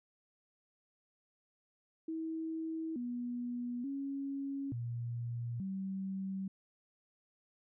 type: tone with pitch steps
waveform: sine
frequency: 322.3 / 243 / 276.3 / 118.6 / 192.2 Hz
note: E4 / B3 / C#4 / A#2 / G3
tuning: -39 / -28 / -6 / +30 / -34 cents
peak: -36 dBFS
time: 2.08-6.48 s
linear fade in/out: 5 ms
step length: 880 ms
effects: none